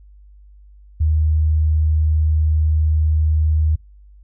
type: tone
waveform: sine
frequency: 77.7 Hz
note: D#2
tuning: 2 cents flat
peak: -13 dBFS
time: 1-3.76 s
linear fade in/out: 10 ms
effects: noise-tail reverb RT60 0.2 s tail -25 dB re dry + added 50 Hz sine -42 dBFS peak until 4.23 s